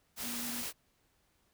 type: tone in noise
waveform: sine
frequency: 239.8 Hz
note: A#3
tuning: 49 cents sharp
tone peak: -42 dBFS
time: 0.21-0.65 s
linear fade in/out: 50 ms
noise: white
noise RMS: -39 dBFS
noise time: 0.16-0.73 s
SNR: -6 dB
effects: pink hiss -73 dBFS RMS until 1.53 s